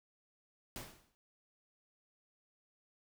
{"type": "noise with exponential decay", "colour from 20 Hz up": "pink", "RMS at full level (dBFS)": -42, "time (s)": [0.76, 1.15], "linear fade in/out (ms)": 0, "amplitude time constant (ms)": 83, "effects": []}